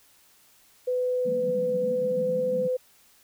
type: tone with pitch glide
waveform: sine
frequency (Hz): 501 to 507.4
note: B4 to B4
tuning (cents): +25 to +47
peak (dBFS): -23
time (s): 0.87-2.77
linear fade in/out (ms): 10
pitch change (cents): +22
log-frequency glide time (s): 1.8-2.32
type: band-pass noise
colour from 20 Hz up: pink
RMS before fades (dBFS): -36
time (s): 1.25-2.68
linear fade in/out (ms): 10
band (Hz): 160 to 240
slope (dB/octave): 96
effects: white hiss -59 dBFS RMS until 3.23 s